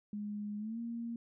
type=tone with pitch glide; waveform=sine; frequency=207.7 to 233.1 Hz; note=G#3 to A#3; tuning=0 to 0 cents; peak=-37 dBFS; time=0.13-1.16 s; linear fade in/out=2 ms; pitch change=+200 cents; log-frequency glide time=0.58-0.79 s; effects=none